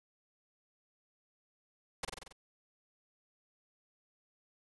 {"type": "noise with echo", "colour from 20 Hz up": "pink", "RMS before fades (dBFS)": -36, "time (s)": [2.03, 2.05], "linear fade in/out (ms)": 5, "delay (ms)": 46, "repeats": 6, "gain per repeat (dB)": -3, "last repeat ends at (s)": 2.326, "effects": ["resampled to 24000 Hz"]}